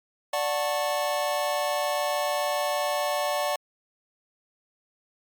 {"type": "chord", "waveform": "square", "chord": "D major seventh", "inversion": "none", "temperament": "just", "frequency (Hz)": [587.3, 734.2, 881, 1101.2], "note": ["D5", "F#5", "A5", "C#6"], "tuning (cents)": [0, -14, 2, -12], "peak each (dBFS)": [-28, -31, -34, -33], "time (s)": [0.33, 3.56], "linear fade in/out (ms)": 5, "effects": ["MP3 96 kbps"]}